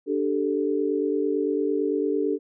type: chord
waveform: sine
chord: D suspended fourth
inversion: none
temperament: just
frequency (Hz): 293.7 / 391.6 / 440.5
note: D4 / G4 / A4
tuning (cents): 0 / -2 / +2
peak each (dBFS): -26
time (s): 0.06-2.39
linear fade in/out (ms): 50
effects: none